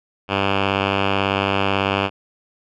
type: tone with low-pass filter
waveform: 5% pulse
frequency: 98.2 Hz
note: G2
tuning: 4 cents sharp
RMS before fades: -20 dBFS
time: 0.28-2.1 s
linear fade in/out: 50 ms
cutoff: 2600 Hz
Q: 2.6
effects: none